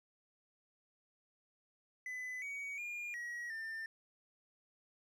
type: tone with pitch steps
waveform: triangle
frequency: 2007 / 2254 / 2417 / 1908 / 1795 Hz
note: B6 / C#7 / D7 / A#6 / A6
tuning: +27 / +28 / +49 / +40 / +34 cents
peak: -39 dBFS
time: 2.06-3.86 s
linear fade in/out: 2 ms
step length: 360 ms
effects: none